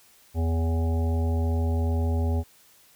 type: harmonic tone with a mistuned harmonic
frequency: 82.41 Hz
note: E2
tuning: in tune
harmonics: 1 / 3 / 5 / 7 / 9 / 10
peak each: -22 / -32 / -36 / -39 / -41 / -42 dBFS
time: 0.34-2.44 s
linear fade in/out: 50 ms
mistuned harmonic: 7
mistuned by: -28 cents
effects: white hiss -57 dBFS RMS until 2.95 s